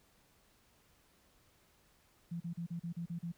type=tone bursts; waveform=sine; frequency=170 Hz; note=F3; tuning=46 cents flat; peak=-37 dBFS; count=8; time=2.31-3.321 s; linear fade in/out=10 ms; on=94 ms; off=37 ms; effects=pink hiss -69 dBFS RMS until 3.37 s